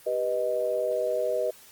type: chord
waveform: sine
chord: G augmented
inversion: none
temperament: equal with one note detuned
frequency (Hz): 392 / 490.8 / 622.3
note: G4 / B4 / D#5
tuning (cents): 0 / -11 / 0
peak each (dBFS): -33 / -28 / -27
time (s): 0.06-1.51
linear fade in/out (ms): 10
effects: white hiss -52 dBFS RMS until 1.71 s + Opus 24 kbps